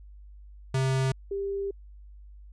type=tone pair in turn; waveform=square / sine; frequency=132.5 / 396.2 Hz; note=C3 / G4; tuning=+22 / +18 cents; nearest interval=octave + perfect fifth; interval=1896 cents; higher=second; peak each=-24 / -28 dBFS; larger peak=first; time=0.74-1.12 / 1.31-1.71 s; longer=second; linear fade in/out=5 ms; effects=added 50 Hz sine -45 dBFS peak until 2.52 s + resampled to 22050 Hz